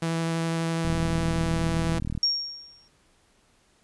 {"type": "tone with vibrato", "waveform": "sawtooth", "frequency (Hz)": 164.81, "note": "E3", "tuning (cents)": 0, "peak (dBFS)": -21, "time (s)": [0.02, 1.99], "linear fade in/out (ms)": 5, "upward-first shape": "sine", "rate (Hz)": 12, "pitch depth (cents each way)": 8}
{"type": "click train", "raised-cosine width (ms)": 5, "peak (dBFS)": -18, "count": 53, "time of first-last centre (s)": [0.85, 2.177], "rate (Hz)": 39.2}
{"type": "tone with exponential decay", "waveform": "sine", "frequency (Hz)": 5550, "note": "F8", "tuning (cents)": -12, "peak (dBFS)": -18, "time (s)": [2.23, 2.88], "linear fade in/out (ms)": 1, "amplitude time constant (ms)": 140}
{"effects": ["pink hiss -63 dBFS RMS until 3.83 s", "resampled to 24000 Hz"]}